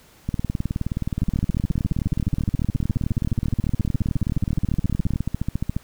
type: two click trains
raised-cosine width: 5 ms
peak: -10 / -11 dBFS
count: 66 / 94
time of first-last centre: 1.22-5.765 / 0.29-5.159 s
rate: 14.3 / 19.1 Hz
effects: pink hiss -52 dBFS RMS until 5.83 s